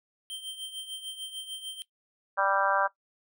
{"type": "tone with tremolo", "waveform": "square", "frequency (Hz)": 3136, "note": "G7", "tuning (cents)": 0, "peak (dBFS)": -34, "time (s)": [0.3, 1.82], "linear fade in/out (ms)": 0, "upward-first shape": "triangle", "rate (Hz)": 6.7, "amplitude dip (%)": 75}
{"type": "harmonic tone", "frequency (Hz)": 196, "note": "G3", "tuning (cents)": 0, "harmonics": [3, 4, 5, 6, 7, 8], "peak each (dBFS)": [-30, -30, -30, -30, -30, -30], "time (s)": [2.37, 2.88], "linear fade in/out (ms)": 20}
{"effects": ["noise-tail reverb RT60 0.1 s tail -17 dB re dry"]}